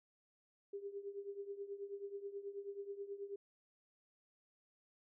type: tone with tremolo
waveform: sine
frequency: 400.5 Hz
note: G4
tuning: 37 cents sharp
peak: -40 dBFS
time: 0.73-3.36 s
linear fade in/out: 5 ms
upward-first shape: triangle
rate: 9.3 Hz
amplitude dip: 85%
effects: none